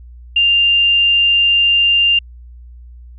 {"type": "tone", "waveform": "sine", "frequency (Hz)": 2794, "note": "F7", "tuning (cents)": 0, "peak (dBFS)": -9, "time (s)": [0.36, 2.19], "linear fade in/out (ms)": 5, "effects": ["added 60 Hz sine -34 dBFS peak until 3.18 s"]}